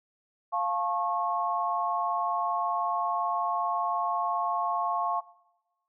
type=chord; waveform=sine; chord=F augmented; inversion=none; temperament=just; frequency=698.5 / 873.1 / 1091.3 Hz; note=F5 / A5 / C#6; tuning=0 / -14 / -27 cents; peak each=-30 / -32 / -29 dBFS; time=0.52-5.21 s; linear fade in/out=20 ms; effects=noise-tail reverb RT60 1.0 s tail -19 dB re dry